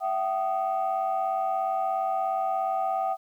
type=tone cluster; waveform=sine; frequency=668 / 765 / 1239 Hz; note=E5 / G5 / D#6; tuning=+23 / -42 / -8 cents; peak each=-30 / -25 / -34 dBFS; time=0-3.17 s; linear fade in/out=50 ms; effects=tanh soft clip ceiling -17 dBFS + 10-bit